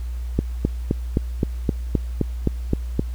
click train, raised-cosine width 3 ms, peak -5 dBFS, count 11, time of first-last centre 0.39-2.994 s, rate 3.84 Hz, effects added 60 Hz sine -25 dBFS peak until 3.14 s + pink hiss -50 dBFS RMS until 3.14 s

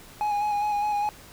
triangle tone with vibrato, 830.6 Hz, G#5, in tune, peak -21 dBFS, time 0.21-1.09 s, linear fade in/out 0 ms, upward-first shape square, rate 4.9 Hz, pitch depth 20 cents each way, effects pink hiss -48 dBFS RMS until 1.32 s

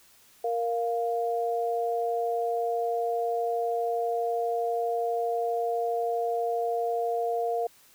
sine tone pair together, 466.2 / 698.5 Hz, A#4 / F5, 0 / 0 cents, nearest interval perfect fifth, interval 700 cents, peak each -28 dBFS, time 0.44-7.67 s, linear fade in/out 5 ms, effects white hiss -58 dBFS RMS until 7.94 s

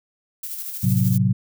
violet noise with tremolo, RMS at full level -30 dBFS, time 0.43-1.18 s, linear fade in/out 5 ms, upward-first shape square, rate 13 Hz, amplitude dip 35%
sine chord, F# diminished, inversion first, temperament equal, 110 / 130.81 / 185 Hz, A2 / C3 / F#3, 0 / 0 / 0 cents, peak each -20 dBFS, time 0.83-1.33 s, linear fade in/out 10 ms
effects none

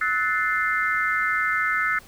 sine chord, F# half-diminished seventh, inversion third, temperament equal with one note detuned, 1295.9 / 1480 / 1760 / 2093 Hz, E6 / F#6 / A6 / C7, -30 / 0 / 0 / 0 cents, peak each -26 dBFS, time 0.01-1.99 s, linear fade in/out 5 ms, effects pink hiss -49 dBFS RMS until 2.07 s

